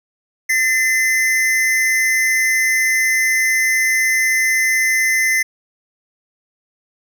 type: tone pair together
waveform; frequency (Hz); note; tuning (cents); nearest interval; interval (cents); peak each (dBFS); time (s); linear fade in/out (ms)
square; 1789.9 / 2054; A6 / C7; +29 / -33; major second; 238; -22 / -15; 0.49-5.43; 10
effects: none